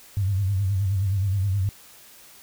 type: tone with vibrato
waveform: sine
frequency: 97.5 Hz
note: G2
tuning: 9 cents flat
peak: -20 dBFS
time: 0.17-1.69 s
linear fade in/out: 0 ms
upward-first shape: sine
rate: 9.5 Hz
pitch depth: 92 cents each way
effects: white hiss -49 dBFS RMS until 2.42 s